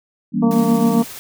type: chord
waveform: sine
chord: E diminished seventh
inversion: none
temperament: just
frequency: 164.81 / 197.78 / 237.3 / 284.8 Hz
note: E3 / G3 / Bb3 / Db4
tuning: 0 / +16 / +31 / +47 cents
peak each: -24 / -20 / -19 / -24 dBFS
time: 0.32-1.05 s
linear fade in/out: 50 ms
type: harmonic tone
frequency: 229.8 Hz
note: A#3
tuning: 25 cents flat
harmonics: 1 / 2 / 3 / 4 / 5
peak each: -16 / -22 / -26 / -28 / -30 dBFS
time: 0.42-1.03 s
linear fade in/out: 10 ms
type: noise with tremolo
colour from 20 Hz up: white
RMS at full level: -33 dBFS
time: 0.51-1.19 s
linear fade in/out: 0 ms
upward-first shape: triangle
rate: 17 Hz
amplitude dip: 25%
effects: none